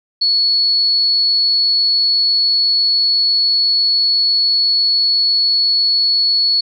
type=tone; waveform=sine; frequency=4394 Hz; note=C#8; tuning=16 cents flat; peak=-11 dBFS; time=0.21-6.61 s; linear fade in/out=10 ms; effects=none